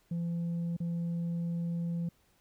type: tone with dropouts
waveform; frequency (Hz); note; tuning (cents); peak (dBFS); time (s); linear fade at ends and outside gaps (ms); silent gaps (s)
sine; 170; F3; -46; -28; 0.11-2.09; 5; 0.767-0.802
effects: tanh soft clip ceiling -30 dBFS + pink hiss -69 dBFS RMS until 2.4 s